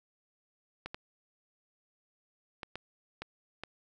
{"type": "clicks", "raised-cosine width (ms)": 0.3, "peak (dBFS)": -23, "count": 6, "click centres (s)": [0.86, 0.945, 2.632, 2.756, 3.22, 3.636], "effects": []}